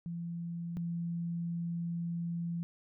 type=tone pair in turn; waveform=sine; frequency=170 / 170 Hz; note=F3 / F3; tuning=-46 / -46 cents; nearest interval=unison; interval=0 cents; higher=neither; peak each=-36 / -33 dBFS; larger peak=second; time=0.06-0.77 / 0.77-2.63 s; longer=second; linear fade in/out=0 ms; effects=none